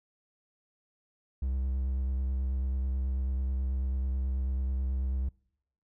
triangle tone with vibrato, 65.41 Hz, C2, in tune, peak -26 dBFS, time 1.42-5.29 s, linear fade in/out 5 ms, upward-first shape sine, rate 9.2 Hz, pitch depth 30 cents each way, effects noise-tail reverb RT60 0.7 s tail -25 dB re dry

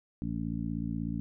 harmonic tone, 56.4 Hz, A1, 44 cents sharp, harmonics 1 / 2 / 3 / 4 / 5, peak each -40 / -40 / -36 / -36 / -38 dBFS, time 0.22-1.2 s, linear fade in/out 0 ms, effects none

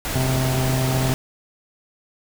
pink noise, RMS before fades -26 dBFS, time 0.05-1.14 s, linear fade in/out 0 ms
harmonic tone, 130 Hz, C3, 11 cents flat, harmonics 1 / 2 / 3 / 5 / 6 / 7, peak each -20 / -28 / -32 / -30 / -35 / -39 dBFS, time 0.15-1.14 s, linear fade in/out 5 ms
effects none

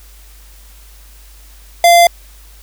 square tone, 690 Hz, F5, 21 cents flat, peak -5 dBFS, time 1.84-2.07 s, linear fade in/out 2 ms, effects added 50 Hz sine -38 dBFS peak until 2.62 s + white hiss -45 dBFS RMS until 2.62 s

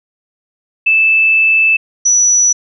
sine tone pair in turn, 2632 / 5909 Hz, E7 / F#8, -3 / -3 cents, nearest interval octave + major second, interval 1400 cents, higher second, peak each -7 dBFS, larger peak neither, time 0.86-1.77 / 2.05-2.53 s, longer first, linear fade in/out 10 ms, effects none

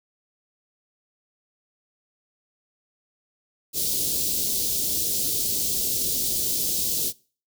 white band-stop noise, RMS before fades -25 dBFS, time 3.73-7.13 s, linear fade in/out 50 ms, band 480 to 3800 Hz, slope 24 dB/octave, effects noise-tail reverb RT60 0.4 s tail -23 dB re dry

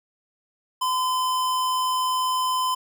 square tone, 1021 Hz, C6, 43 cents flat, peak -22 dBFS, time 0.81-2.75 s, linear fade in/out 10 ms, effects none

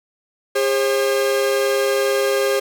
45% pulse tone pair together, 404.8 / 536 Hz, G#4 / C5, -44 / +42 cents, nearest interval perfect fourth, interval 486 cents, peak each -19 dBFS, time 0.55-2.6 s, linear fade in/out 10 ms, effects none

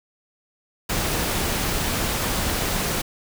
pink noise, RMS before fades -24 dBFS, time 0.89-3.02 s, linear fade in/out 10 ms, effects none

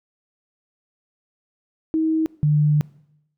sine tone pair in turn, 318.3 / 149.44 Hz, D#4 / D3, +39 / +30 cents, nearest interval octave + minor second, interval 1309 cents, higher first, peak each -17 / -14 dBFS, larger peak second, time 1.94-2.26 / 2.43-2.81 s, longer second, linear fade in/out 0 ms, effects noise-tail reverb RT60 0.8 s tail -22 dB re dry

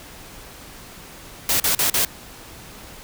white noise bursts, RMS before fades -19 dBFS, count 4, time 1.49-2.05 s, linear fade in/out 2 ms, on 110 ms, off 40 ms, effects pink hiss -41 dBFS RMS until 3.03 s

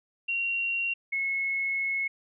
sine tone pair in turn, 2751 / 2183 Hz, F7 / C#7, -27 / -27 cents, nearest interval major third, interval 400 cents, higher first, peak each -26 dBFS, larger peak neither, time 0.28-0.94 / 1.12-2.08 s, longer second, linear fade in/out 10 ms, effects none

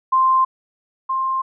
sine tone pair in turn, 1046.5 / 1055.6 Hz, C6 / C6, 0 / +15 cents, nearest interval unison, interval 15 cents, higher second, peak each -12 / -18 dBFS, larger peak first, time 0.12-0.45 / 1.09-1.42 s, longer neither, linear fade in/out 10 ms, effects none

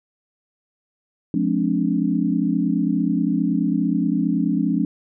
sine chord, D half-diminished seventh, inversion first, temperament just, 176.2 / 211.4 / 264.3 / 293.7 Hz, F3 / Ab3 / C4 / D4, +16 / +31 / +18 / 0 cents, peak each -23 dBFS, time 1.34-4.85 s, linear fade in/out 2 ms, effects none

